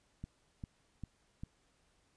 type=click train; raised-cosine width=5 ms; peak=-30 dBFS; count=4; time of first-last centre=0.24-1.435 s; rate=2.51 Hz; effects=pink hiss -73 dBFS RMS until 2.16 s + resampled to 22050 Hz